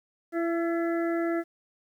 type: harmonic tone with a mistuned harmonic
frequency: 335.9 Hz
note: E4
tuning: 33 cents sharp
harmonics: 1 / 2 / 4 / 5 / 6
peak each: -26 / -32 / -38 / -40 / -42 dBFS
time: 0.32-1.44 s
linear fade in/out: 50 ms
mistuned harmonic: 5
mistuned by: +25 cents
effects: 10-bit